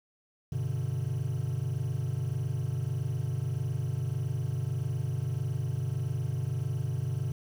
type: chord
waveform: triangle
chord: G major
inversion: none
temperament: equal with one note detuned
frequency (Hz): 98 / 125.19 / 146.83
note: G2 / B2 / D3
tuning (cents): 0 / +24 / 0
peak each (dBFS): -33 / -29 / -32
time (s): 0.52-7.32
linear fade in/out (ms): 5
effects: tanh soft clip ceiling -18 dBFS + 9-bit